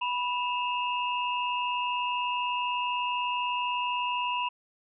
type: tone cluster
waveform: sine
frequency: 984 / 2624 / 2816 Hz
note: B5 / E7 / F7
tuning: -7 / -9 / +14 cents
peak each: -28 / -36 / -35 dBFS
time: 0.01-4.49 s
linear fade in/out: 10 ms
effects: none